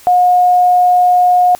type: tone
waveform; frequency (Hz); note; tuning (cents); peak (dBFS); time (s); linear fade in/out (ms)
sine; 720; F#5; -47; -6; 0.07-1.55; 0
effects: white hiss -40 dBFS RMS until 1.59 s